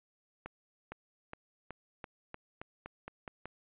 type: accelerating click train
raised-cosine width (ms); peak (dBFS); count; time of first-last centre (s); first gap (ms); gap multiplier
0.5; -27; 11; 0.46-3.456; 460; 0.9
effects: resampled to 8000 Hz